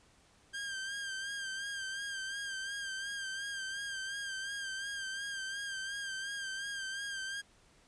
sawtooth tone with vibrato, 1590 Hz, G6, 24 cents sharp, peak -34 dBFS, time 0.53-7.42 s, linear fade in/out 20 ms, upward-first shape sine, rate 2.8 Hz, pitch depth 45 cents each way, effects pink hiss -65 dBFS RMS until 7.87 s + resampled to 22050 Hz

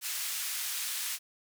white band-pass noise, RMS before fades -35 dBFS, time 0.01-1.19 s, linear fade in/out 50 ms, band 1600 to 15000 Hz, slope 12 dB/octave, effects none

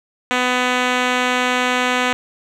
5% pulse tone with low-pass filter, 250 Hz, B3, 21 cents sharp, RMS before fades -18 dBFS, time 0.31-2.13 s, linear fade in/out 0 ms, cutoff 5600 Hz, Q 0.61, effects none

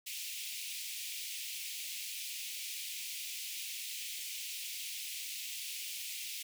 pink high-pass noise, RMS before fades -42 dBFS, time 0.06-6.43 s, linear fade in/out 10 ms, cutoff 2300 Hz, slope 48 dB/octave, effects none

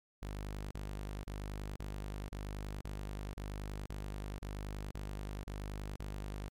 sawtooth tone bursts, 50.5 Hz, G#1, 48 cents flat, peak -36 dBFS, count 12, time 0.22-6.485 s, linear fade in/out 5 ms, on 490 ms, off 35 ms, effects MP3 96 kbps

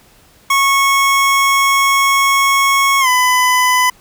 25% pulse tone with pitch glide, 1100 to 1002.9 Hz, C#6 to B5, -14 to +26 cents, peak -6 dBFS, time 0.5-3.9 s, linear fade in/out 5 ms, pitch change -160 cents, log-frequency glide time 3-3.08 s, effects pink hiss -48 dBFS RMS until 4 s

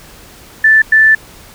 sine tone bursts at uneven times, 1760 Hz, A6, in tune, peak -4 dBFS, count 2, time 0.64-0.82 / 0.92-1.15 s, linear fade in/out 5 ms, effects pink hiss -38 dBFS RMS until 1.54 s

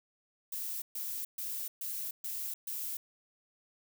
violet noise bursts, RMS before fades -38 dBFS, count 6, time 0.52-2.97 s, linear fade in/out 5 ms, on 300 ms, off 130 ms, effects none

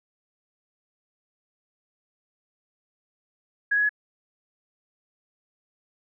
sine tone with pitch steps, 1661.2 / 1676.6 / 1692.2 Hz, G#6 / G#6 / G#6, 0 / +16 / +32 cents, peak -19 dBFS, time 3.71-3.893 s, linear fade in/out 10 ms, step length 61 ms, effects none

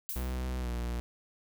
violet noise with exponential decay, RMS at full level -34 dBFS, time 0.09-0.44 s, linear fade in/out 0 ms, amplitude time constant 76 ms
45% pulse tone with pitch glide, 63.2 to 59.65 Hz, B1 to A#1, +41 to +41 cents, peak -32 dBFS, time 0.16-1 s, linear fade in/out 0 ms, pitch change -100 cents, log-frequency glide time 0.58-0.69 s
effects none

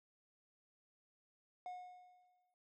triangle tone with exponential decay, 725 Hz, F#5, 35 cents flat, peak -40 dBFS, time 1.66-2.54 s, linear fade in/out 1 ms, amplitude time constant 190 ms, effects MP3 32 kbps

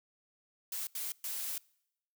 blue noise bursts at uneven times, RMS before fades -38 dBFS, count 3, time 0.72-0.87 / 0.95-1.12 / 1.24-1.58 s, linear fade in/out 2 ms, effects noise-tail reverb RT60 0.8 s tail -25 dB re dry

